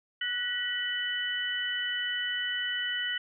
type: tone cluster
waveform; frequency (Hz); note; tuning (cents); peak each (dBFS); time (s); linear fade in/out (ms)
sine; 1481 / 1923 / 2990; F#6 / B6 / F#7; +1 / -47 / +17; -36 / -33 / -32; 0.21-3.18; 5
effects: none